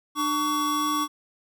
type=tone pair together; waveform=square; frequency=299.6 / 1128.7 Hz; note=D4 / C#6; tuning=+35 / +31 cents; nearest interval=octave + major seventh; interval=2296 cents; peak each=-29 / -25 dBFS; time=0.15-1.08 s; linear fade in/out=50 ms; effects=none